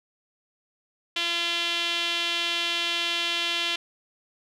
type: tone with band-pass filter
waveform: sawtooth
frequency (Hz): 341.8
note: F4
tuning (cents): -37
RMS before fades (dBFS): -27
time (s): 1.16-3.76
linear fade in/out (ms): 5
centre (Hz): 3200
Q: 3.4
effects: none